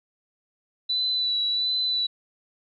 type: tone with vibrato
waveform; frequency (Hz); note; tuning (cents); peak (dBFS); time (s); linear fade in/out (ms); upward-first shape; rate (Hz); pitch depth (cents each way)
sine; 3969; B7; +8; -22; 0.89-2.07; 10; sine; 1.4; 24
effects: none